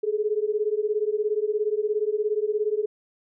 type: beating tone pair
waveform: sine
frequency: 415.3 / 432.3 Hz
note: G#4 / A4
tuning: 0 / -31 cents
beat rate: 17 Hz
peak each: -25 dBFS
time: 0.03-2.86 s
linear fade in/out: 10 ms
effects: none